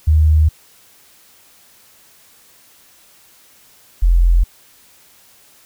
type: tone pair in turn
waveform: sine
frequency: 77.5 / 43.05 Hz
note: D#2 / F1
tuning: -6 / -24 cents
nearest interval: minor seventh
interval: 1018 cents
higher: first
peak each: -8 dBFS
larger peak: neither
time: 0.07-0.49 / 4.02-4.44 s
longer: neither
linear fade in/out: 10 ms
effects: white hiss -49 dBFS RMS until 5.65 s